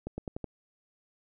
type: accelerating click train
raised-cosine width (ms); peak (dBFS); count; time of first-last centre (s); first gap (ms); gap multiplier
2; -22; 5; 0.07-0.443; 110; 0.89
effects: none